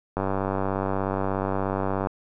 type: click train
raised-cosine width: 1 ms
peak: -12 dBFS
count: 185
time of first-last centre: 0.17-2.071 s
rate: 96.8 Hz
effects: none